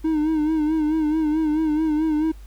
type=tone with vibrato; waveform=triangle; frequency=310 Hz; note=D#4; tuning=6 cents flat; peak=-16 dBFS; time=0.04-2.32 s; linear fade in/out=10 ms; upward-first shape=sine; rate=4.6 Hz; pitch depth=60 cents each way; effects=added 50 Hz sine -38 dBFS peak until 2.46 s + pink hiss -55 dBFS RMS until 2.46 s